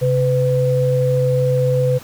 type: tone pair together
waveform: sine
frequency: 133.6 / 502.4 Hz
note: C3 / B4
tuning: +36 / +30 cents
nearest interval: octave + major seventh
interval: 2294 cents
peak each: -16 dBFS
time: 0.01-1.99 s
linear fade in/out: 20 ms
effects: pink hiss -39 dBFS RMS until 2.03 s